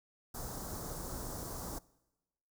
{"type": "band-stop noise", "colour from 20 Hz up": "pink", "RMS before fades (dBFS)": -42, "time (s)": [0.34, 1.79], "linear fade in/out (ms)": 10, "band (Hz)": [1300, 5200], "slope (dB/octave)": 24, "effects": ["noise-tail reverb RT60 1.0 s tail -22 dB re dry"]}